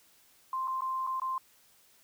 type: tone with dropouts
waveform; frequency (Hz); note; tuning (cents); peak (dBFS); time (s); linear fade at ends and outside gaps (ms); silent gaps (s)
sine; 1046.5; C6; 0; -30; 0.53-1.38; 2; 0.675-0.679 / 0.808-0.819 / 1.067-1.072 / 1.199-1.218
effects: white hiss -63 dBFS RMS until 2.03 s